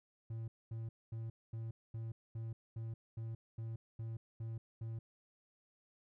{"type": "tone bursts", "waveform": "triangle", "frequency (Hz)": 113.1, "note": "A2", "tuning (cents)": 48, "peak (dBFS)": -38, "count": 12, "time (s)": [0.3, 4.99], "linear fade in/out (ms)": 5, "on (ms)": 180, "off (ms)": 230, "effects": []}